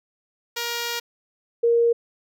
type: tone pair in turn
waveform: 5% pulse / sine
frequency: 472.3 / 468.2 Hz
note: A#4 / A#4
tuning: +23 / +8 cents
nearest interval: unison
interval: 15 cents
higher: first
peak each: -14 / -15 dBFS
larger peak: first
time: 0.56-1 / 1.63-1.93 s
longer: first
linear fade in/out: 10 ms
effects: none